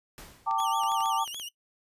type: noise with exponential decay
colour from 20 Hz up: pink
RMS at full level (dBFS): -43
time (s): 0.18-0.74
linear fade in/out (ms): 0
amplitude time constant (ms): 120
type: chord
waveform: sine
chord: G suspended second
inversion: none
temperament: equal with one note detuned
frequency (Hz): 784 / 899 / 1174.7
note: G5 / A5 / D6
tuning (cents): 0 / +37 / 0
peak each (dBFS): -31 / -27 / -29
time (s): 0.46-1.25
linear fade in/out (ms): 20
type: clicks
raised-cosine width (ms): 0.2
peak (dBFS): -27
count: 9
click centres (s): 0.511 / 0.602 / 0.836 / 0.918 / 1.006 / 1.058 / 1.277 / 1.345 / 1.398
type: tone with vibrato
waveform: sawtooth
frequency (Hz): 3084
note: G7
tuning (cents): -29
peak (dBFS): -33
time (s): 0.58-1.49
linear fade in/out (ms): 10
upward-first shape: sine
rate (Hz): 6.6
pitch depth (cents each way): 170
effects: noise-tail reverb RT60 0.1 s tail -20 dB re dry + resampled to 32000 Hz